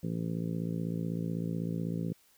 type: harmonic tone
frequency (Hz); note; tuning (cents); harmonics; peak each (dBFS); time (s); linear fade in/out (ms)
56; A1; +31; 2 / 3 / 4 / 5 / 6 / 7 / 8 / 9; -40 / -33 / -40 / -41 / -50 / -45 / -48 / -48; 0.03-2.13; 5
effects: white hiss -65 dBFS RMS until 2.37 s